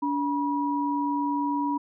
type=tone pair together; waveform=sine; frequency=287.3 / 967 Hz; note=D4 / B5; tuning=-38 / -37 cents; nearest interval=octave + major sixth; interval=2101 cents; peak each=-26 / -27 dBFS; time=0.02-1.78 s; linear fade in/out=10 ms; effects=none